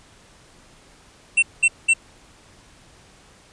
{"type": "tone bursts", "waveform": "square", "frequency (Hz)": 2700, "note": "E7", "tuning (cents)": 41, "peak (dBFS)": -13, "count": 3, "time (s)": [1.37, 1.938], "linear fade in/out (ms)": 10, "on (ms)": 56, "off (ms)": 200, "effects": ["pink hiss -51 dBFS RMS until 3.52 s", "resampled to 22050 Hz"]}